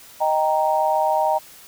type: chord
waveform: sine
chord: Eb major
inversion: none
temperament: equal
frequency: 622.3 / 784 / 932.3 Hz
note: Eb5 / G5 / Bb5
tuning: 0 / 0 / 0 cents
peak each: -21 dBFS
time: 0.2-1.39 s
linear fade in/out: 20 ms
effects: white hiss -45 dBFS RMS until 1.67 s